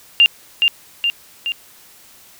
sine tone with echo, 2794 Hz, F7, in tune, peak -6 dBFS, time 0.2-0.26 s, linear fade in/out 0 ms, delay 420 ms, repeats 3, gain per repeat -4 dB, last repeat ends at 1.52 s, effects white hiss -46 dBFS RMS until 2.39 s

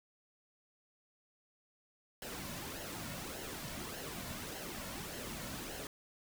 pink noise with flanger, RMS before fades -44 dBFS, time 2.22-5.87 s, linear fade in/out 2 ms, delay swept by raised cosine 0.83 to 2.53 ms, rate 1.7 Hz, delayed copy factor -0.55, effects none

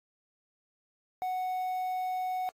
triangle tone with quantisation, 740 Hz, F#5, in tune, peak -28 dBFS, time 1.22-2.49 s, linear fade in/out 0 ms, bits 9, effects AAC 48 kbps

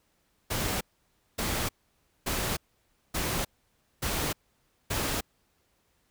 pink noise bursts, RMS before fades -30 dBFS, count 6, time 0.5-5.21 s, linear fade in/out 10 ms, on 310 ms, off 570 ms, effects pink hiss -71 dBFS RMS until 6.1 s

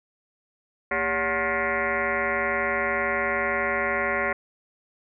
sine tone with frequency modulation, 1244.5 Hz, D#6, in tune, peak -22 dBFS, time 0.91-4.33 s, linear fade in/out 5 ms, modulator 169 Hz, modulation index 5.4, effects none

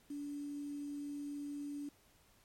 sine tone with quantisation, 288.2 Hz, D4, 33 cents flat, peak -40 dBFS, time 0.1-1.89 s, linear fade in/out 5 ms, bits 10, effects pink hiss -68 dBFS RMS until 2.44 s + MP3 64 kbps

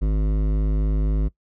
sine tone with hard clipping, 51.91 Hz, G#1, in tune, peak -20 dBFS, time 0.01-1.29 s, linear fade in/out 20 ms, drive 14 dB, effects noise-tail reverb RT60 0.1 s tail -20 dB re dry

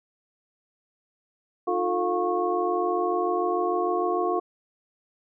sine tone cluster, 310.1 / 356.9 / 443.3 / 710 / 1098 Hz, D#4 / F4 / A4 / F5 / C#6, -6 / +38 / +13 / +28 / -17 cents, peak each -35 / -26 / -30 / -28 / -29 dBFS, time 1.67-4.4 s, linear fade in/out 10 ms, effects none

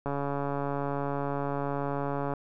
click train, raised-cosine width 1 ms, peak -18 dBFS, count 322, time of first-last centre 0.06-2.337 s, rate 141 Hz, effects none

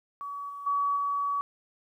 sine tone with level steps, 1135 Hz, C#6, 41 cents sharp, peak -34 / -37 / -24 / -26 dBFS, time 0.21-1.41 s, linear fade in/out 0 ms, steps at 0.49 / 0.66 / 0.96 s, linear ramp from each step 10 ms, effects 11-bit

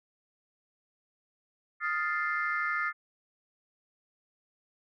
sine chord, F dominant seventh, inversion third, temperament equal, 1244.5 / 1396.9 / 1760 / 2093 Hz, Eb6 / F6 / A6 / C7, 0 / 0 / 0 / 0 cents, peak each -33 / -33 / -33 / -34 dBFS, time 1.8-2.93 s, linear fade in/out 50 ms, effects tanh soft clip ceiling -19 dBFS

